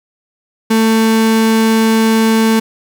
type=tone; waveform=35% pulse; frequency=222.8 Hz; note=A3; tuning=22 cents sharp; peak=-7 dBFS; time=0.7-2.6 s; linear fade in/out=10 ms; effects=8-bit